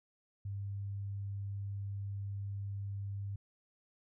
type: tone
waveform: sine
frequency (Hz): 99.7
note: G2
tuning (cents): +30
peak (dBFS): -37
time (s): 0.45-3.36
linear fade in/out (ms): 5
effects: none